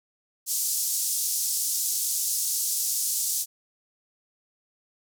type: band-pass noise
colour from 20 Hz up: pink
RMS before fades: -27 dBFS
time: 0.46-3.46 s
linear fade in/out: 50 ms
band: 5700 to 15000 Hz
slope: 24 dB/octave
effects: none